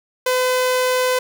sawtooth tone, 507 Hz, B4, 45 cents sharp, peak -12 dBFS, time 0.26-1.19 s, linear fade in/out 5 ms, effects none

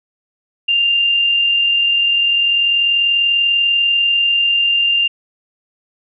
sine tone with amplitude modulation, 2794 Hz, F7, in tune, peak -10 dBFS, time 0.68-5.08 s, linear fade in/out 10 ms, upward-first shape sine, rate 40.3 Hz, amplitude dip 30%, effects none

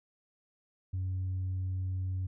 sine tone, 93.1 Hz, F#2, 11 cents sharp, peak -29 dBFS, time 0.93-2.27 s, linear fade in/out 10 ms, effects tanh soft clip ceiling -29 dBFS

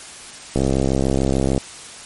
click train, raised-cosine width 2 ms, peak -5 dBFS, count 69, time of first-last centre 0.56-1.578 s, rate 66.8 Hz, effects white hiss -37 dBFS RMS until 2.05 s + MP3 48 kbps

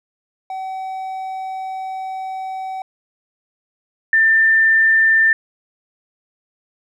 triangle / sine tone pair in turn, 760 / 1788.9 Hz, F#5 / A6, +46 / +28 cents, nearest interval octave + minor third, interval 1482 cents, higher second, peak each -22 / -10 dBFS, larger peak second, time 0.5-2.82 / 4.13-5.33 s, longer first, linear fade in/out 2 ms, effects none

